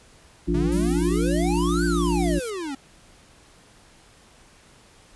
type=harmonic tone; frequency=58.1 Hz; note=A#1; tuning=5 cents flat; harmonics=1 / 3 / 5 / 6; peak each=-25 / -25 / -25 / -25 dBFS; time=0.47-2.4 s; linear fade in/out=20 ms
type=exponential two-way sweep; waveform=square; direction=up then down; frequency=126.2 to 1568 to 261.5 Hz; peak=-29 dBFS; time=0.54-2.75 s; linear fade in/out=5 ms; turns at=1.85 s
type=noise; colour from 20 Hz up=violet; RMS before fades=-33 dBFS; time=0.72-2.5 s; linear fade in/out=0 ms
effects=pink hiss -53 dBFS RMS until 5.15 s + resampled to 24000 Hz